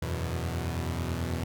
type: chord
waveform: sawtooth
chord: E suspended second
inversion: none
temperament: equal with one note detuned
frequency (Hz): 82.41 / 91.54 / 123.47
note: E2 / F#2 / B2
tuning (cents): 0 / -18 / 0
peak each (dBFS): -28 / -32 / -31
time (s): 0.02-1.44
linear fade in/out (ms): 5
effects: none